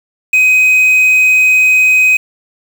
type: tone with quantisation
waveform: triangle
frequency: 2516 Hz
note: D#7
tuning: 19 cents sharp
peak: -4 dBFS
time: 0.33-2.17 s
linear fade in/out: 5 ms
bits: 5
effects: none